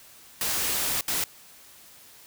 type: noise bursts at uneven times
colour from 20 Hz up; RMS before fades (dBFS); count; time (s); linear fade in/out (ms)
white; -27; 2; 0.41-1.01 / 1.08-1.24; 2
effects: white hiss -51 dBFS RMS until 2.26 s